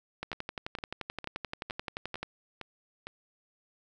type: two click trains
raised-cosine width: 0.3 ms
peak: -19 / -23 dBFS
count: 24 / 7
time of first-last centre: 0.23-2.23 / 0.33-3.07 s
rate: 11.5 / 2.19 Hz
effects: none